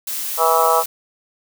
blue noise, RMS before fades -25 dBFS, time 0.07-0.86 s, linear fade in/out 5 ms
harmonic tone, 163.3 Hz, E3, 16 cents flat, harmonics 3 / 4 / 5 / 6 / 7 / 8, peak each -20 / -20 / -20 / -20 / -20 / -20 dBFS, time 0.37-0.84 s, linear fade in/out 50 ms
effects none

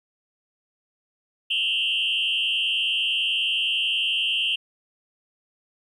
sine tone with frequency modulation, 2953 Hz, F#7, 4 cents flat, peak -20 dBFS, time 1.5-4.56 s, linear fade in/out 10 ms, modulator 90.8 Hz, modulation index 2.9, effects tanh soft clip ceiling -16 dBFS + 10-bit

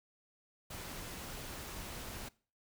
pink noise, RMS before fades -45 dBFS, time 0.7-2.29 s, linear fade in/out 10 ms, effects noise-tail reverb RT60 0.4 s tail -22 dB re dry

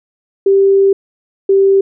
sine tone pair in turn, 392 / 390.6 Hz, G4 / G4, 0 / -6 cents, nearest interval unison, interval 6 cents, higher first, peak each -6 dBFS, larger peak neither, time 0.46-0.93 / 1.49-1.81 s, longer first, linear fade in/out 5 ms, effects none

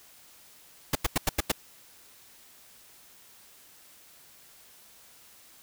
pink noise bursts, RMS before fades -24 dBFS, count 6, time 0.93-1.518 s, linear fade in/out 5 ms, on 23 ms, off 90 ms, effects white hiss -55 dBFS RMS until 5.62 s

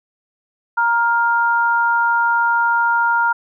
sine tone pair together, 937 / 1403.9 Hz, A#5 / F6, +9 / +9 cents, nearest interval perfect fifth, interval 700 cents, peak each -16 dBFS, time 0.77-3.33 s, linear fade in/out 10 ms, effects none

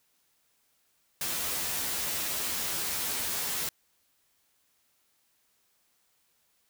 white noise with comb filter, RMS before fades -32 dBFS, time 1.21-3.69 s, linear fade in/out 2 ms, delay 12 ms, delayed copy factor +0.85, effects white hiss -71 dBFS RMS until 6.69 s

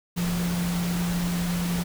sine tone in noise, 174.61 Hz, F3, in tune, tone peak -24 dBFS, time 0.16-1.84 s, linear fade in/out 20 ms, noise pink, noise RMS -33 dBFS, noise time 0.16-1.84 s, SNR +6 dB, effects none

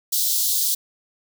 white high-pass noise, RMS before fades -21 dBFS, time 0.12-0.75 s, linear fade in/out 10 ms, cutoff 3500 Hz, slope 48 dB/octave, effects none

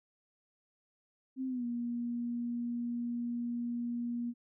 sine tone with pitch glide, 261.6 to 238.5 Hz, C4 to A#3, 0 to +40 cents, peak -33 dBFS, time 1.36-4.34 s, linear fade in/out 50 ms, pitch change -160 cents, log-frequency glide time 1.47-1.65 s, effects none

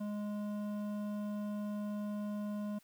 triangle tone with hard clipping, 207.7 Hz, G#3, in tune, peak -38 dBFS, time 0-2.79 s, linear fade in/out 10 ms, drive 14 dB, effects white hiss -67 dBFS RMS until 2.83 s

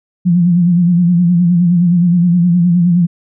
sine tone with vibrato, 174.61 Hz, F3, in tune, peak -7 dBFS, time 0.25-3.07 s, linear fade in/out 20 ms, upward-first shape sine, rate 9.6 Hz, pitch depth 62 cents each way, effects none

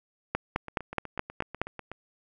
two click trains, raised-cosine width 0.5 ms, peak -23 / -11 dBFS, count 12 / 7, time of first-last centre 0.56-1.916 / 0.35-1.616 s, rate 8.11 / 4.74 Hz, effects none

